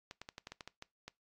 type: clicks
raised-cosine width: 0.2 ms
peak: -28 dBFS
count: 10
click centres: 0.111 / 0.216 / 0.289 / 0.381 / 0.471 / 0.52 / 0.608 / 0.676 / 0.824 / 1.08 s
effects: noise-tail reverb RT60 0.2 s tail -22 dB re dry + AAC 48 kbps